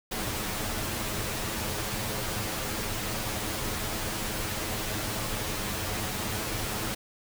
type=noise with comb filter; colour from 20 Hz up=pink; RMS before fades=-32 dBFS; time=0.11-6.95 s; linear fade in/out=10 ms; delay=9.4 ms; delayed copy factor=+0.6; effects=none